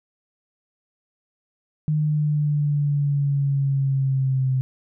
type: linear sweep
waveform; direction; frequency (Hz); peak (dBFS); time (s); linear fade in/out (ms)
sine; down; 153.1 to 130; -18; 1.88-4.61; 0
effects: none